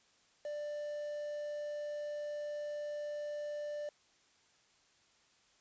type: tone with quantisation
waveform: triangle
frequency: 591 Hz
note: D5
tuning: 11 cents sharp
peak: -36 dBFS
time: 0.45-3.89 s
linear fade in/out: 2 ms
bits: 9
effects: white hiss -69 dBFS RMS until 5.6 s + resampled to 16000 Hz